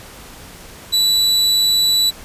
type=tone; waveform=40% pulse; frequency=3951 Hz; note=B7; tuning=in tune; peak=-11 dBFS; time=0.92-2.11 s; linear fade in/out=20 ms; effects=pink hiss -38 dBFS RMS until 2.24 s + resampled to 32000 Hz